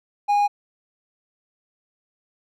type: tone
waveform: triangle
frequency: 820 Hz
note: G#5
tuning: 22 cents flat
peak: -14 dBFS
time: 0.28-0.48 s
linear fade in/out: 20 ms
effects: none